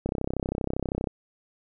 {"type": "click train", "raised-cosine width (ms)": 2, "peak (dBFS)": -14, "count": 34, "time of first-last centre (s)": [0.06, 1.072], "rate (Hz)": 32.6, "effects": []}